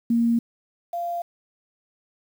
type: tone pair in turn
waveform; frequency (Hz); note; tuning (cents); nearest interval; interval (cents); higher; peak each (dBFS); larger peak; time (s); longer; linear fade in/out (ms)
sine; 233.1 / 691.5; A#3 / F5; 0 / -17; octave + perfect fifth; 1883; second; -17 / -25; first; 0.1-0.39 / 0.93-1.22; neither; 5
effects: 8-bit